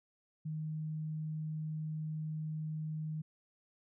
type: tone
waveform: sine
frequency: 155.56 Hz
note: D#3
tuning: in tune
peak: -36 dBFS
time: 0.45-3.22 s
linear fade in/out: 10 ms
effects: none